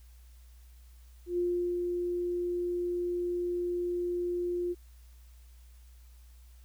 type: tone with ADSR envelope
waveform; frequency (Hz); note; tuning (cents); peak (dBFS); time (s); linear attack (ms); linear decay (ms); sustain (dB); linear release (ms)
sine; 352.1; F4; +14; -26; 1.26-4.75; 120; 390; -3; 35
effects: added 60 Hz sine -51 dBFS peak until 6.64 s + white hiss -66 dBFS RMS until 6.64 s